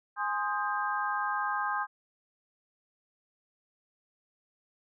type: chord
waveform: sine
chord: Ab major seventh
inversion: none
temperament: equal with one note detuned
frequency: 830.6 / 1046.5 / 1244.5 / 1589.9 Hz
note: Ab5 / C6 / Eb6 / G6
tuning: 0 / 0 / 0 / +24 cents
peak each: -34 dBFS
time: 0.16-1.87 s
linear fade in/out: 50 ms
effects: none